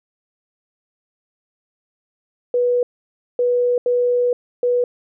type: tone bursts at uneven times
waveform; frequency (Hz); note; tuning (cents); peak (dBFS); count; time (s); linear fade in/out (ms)
sine; 489.3; B4; -16; -14; 4; 2.54-2.83 / 3.39-3.78 / 3.86-4.33 / 4.63-4.84; 2
effects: none